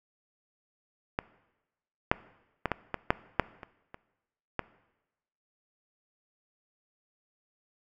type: clicks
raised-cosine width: 0.5 ms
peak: -13 / -6 / -12 / -12 / -15 / -6 / -6 / -26 / -27 / -13 dBFS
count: 10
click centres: 1.189 / 2.115 / 2.657 / 2.717 / 2.943 / 3.105 / 3.397 / 3.632 / 3.944 / 4.593 s
effects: noise-tail reverb RT60 1.0 s tail -19 dB re dry